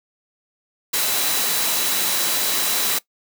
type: tone in noise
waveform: sine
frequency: 3951 Hz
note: B7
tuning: in tune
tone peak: -29 dBFS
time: 0.93-2.99 s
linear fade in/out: 10 ms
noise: white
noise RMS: -21 dBFS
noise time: 0.93-2.99 s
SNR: -11 dB
effects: noise-tail reverb RT60 0.1 s tail -20 dB re dry + high-pass 200 Hz 12 dB/octave